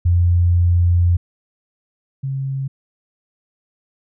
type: tone pair in turn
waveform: sine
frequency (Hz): 87.31 / 135.26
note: F2 / C#3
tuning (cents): 0 / -42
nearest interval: minor sixth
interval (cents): 758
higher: second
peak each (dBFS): -11 / -20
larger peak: first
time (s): 0.05-1.17 / 2.23-2.68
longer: first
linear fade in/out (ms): 10
effects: none